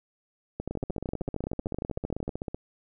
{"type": "two click trains", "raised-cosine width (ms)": 2, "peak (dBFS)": [-18, -19], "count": [23, 30], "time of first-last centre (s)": [[0.6, 2.279], [0.71, 2.545]], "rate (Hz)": [13.1, 15.8], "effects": []}